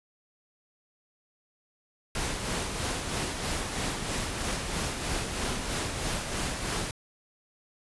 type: noise with tremolo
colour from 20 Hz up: pink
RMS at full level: -30 dBFS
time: 2.15-6.91 s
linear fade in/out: 2 ms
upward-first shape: sine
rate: 3.1 Hz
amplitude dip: 40%
effects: resampled to 24000 Hz